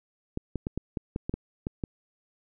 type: clicks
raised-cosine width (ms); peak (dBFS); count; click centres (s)
3; -17; 10; 0.374 / 0.557 / 0.669 / 0.776 / 0.972 / 1.161 / 1.295 / 1.34 / 1.669 / 1.838
effects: none